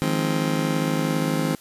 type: chord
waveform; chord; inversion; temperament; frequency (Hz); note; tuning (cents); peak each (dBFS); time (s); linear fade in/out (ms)
30% pulse; F minor seventh; third; just; 157.15 / 174.61 / 209.5 / 261.9; Eb3 / F3 / Ab3 / C4; +18 / 0 / +15 / +2; -22 / -28 / -26 / -23; 0.02-1.55; 0
effects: white hiss -50 dBFS RMS until 1.6 s + resampled to 32000 Hz